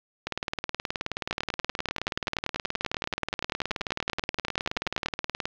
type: two click trains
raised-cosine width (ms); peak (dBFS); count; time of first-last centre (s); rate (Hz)
0.2; -10 / -9; 99 / 40; 0.27-5.455 / 1.31-5.06; 18.9 / 10.4
effects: low-pass 4000 Hz 12 dB/octave + 8-bit